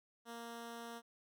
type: tone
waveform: 10% pulse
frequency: 233.1 Hz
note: A#3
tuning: in tune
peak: -38 dBFS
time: 0.25-1.02 s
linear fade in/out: 50 ms
effects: none